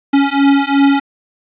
square beating tone pair, 277.2 / 280 Hz, C#4 / C#4, 0 / +18 cents, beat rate 2.8 Hz, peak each -13 dBFS, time 0.13-1 s, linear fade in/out 10 ms, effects resampled to 8000 Hz + 7-bit

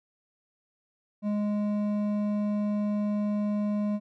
sine tone with hard clipping, 207.7 Hz, G#3, in tune, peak -27 dBFS, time 1.22-4 s, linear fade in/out 50 ms, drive 8 dB, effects none

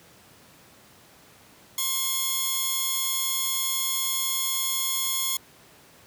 5% pulse tone pair together, 1064 / 3378 Hz, C6 / G#7, +29 / +29 cents, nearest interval octave + minor sixth, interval 2000 cents, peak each -18 dBFS, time 1.78-5.37 s, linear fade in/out 2 ms, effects pink hiss -53 dBFS RMS until 6.06 s + high-pass 100 Hz 12 dB/octave

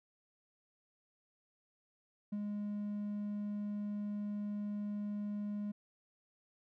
triangle tone with ADSR envelope, 206.7 Hz, G#3, 8 cents flat, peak -32 dBFS, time 2.32-5.72 s, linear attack 10 ms, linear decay 40 ms, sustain -2 dB, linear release 11 ms, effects tanh soft clip ceiling -29 dBFS

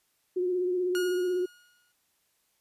sine tone with vibrato, 361.9 Hz, F#4, 38 cents flat, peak -25 dBFS, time 0.36-1.46 s, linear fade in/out 10 ms, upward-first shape triangle, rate 16 Hz, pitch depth 43 cents each way
sawtooth tone with exponential decay, 1438 Hz, F#6, 50 cents flat, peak -27 dBFS, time 0.95-1.92 s, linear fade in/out 0 ms, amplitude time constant 210 ms
effects white hiss -72 dBFS RMS until 2.6 s + resampled to 32000 Hz

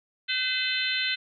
harmonic tone with a mistuned harmonic, 510 Hz, C5, 44 cents flat, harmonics 3 / 4 / 5 / 6 / 7 / 8, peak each -32 / -32 / -32 / -32 / -32 / -32 dBFS, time 0.28-1.16 s, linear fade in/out 20 ms, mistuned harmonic 5, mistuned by +29 cents, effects none

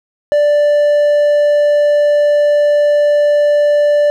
triangle tone, 587.3 Hz, D5, in tune, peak -6 dBFS, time 0.32-4.1 s, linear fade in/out 0 ms, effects none

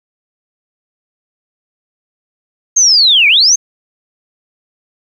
sine linear two-way sweep, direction down then up, 6500 to 2217 to 6500 Hz, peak -5 dBFS, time 2.76-3.56 s, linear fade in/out 10 ms, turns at 3.28 s, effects 7-bit

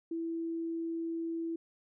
sine tone, 330.8 Hz, E4, 6 cents sharp, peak -33 dBFS, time 0.11-1.56 s, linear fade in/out 5 ms, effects none

